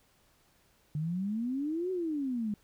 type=exponential two-way sweep; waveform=sine; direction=up then down; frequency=146.83 to 379.1 to 202.1 Hz; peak=-30 dBFS; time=0.95-2.54 s; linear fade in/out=2 ms; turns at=1.91 s; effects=pink hiss -67 dBFS RMS until 2.63 s